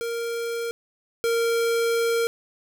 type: tone pair in turn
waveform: square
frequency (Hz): 465.7 / 463.2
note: A#4 / A#4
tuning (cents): -2 / -11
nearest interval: unison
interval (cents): 9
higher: first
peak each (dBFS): -27 / -21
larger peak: second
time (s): 0.01-0.71 / 1.24-2.27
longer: second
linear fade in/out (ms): 0
effects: none